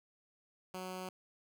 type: tone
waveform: 10% pulse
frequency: 185 Hz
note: F#3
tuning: in tune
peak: -33 dBFS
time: 0.74-1.09 s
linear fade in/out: 2 ms
effects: none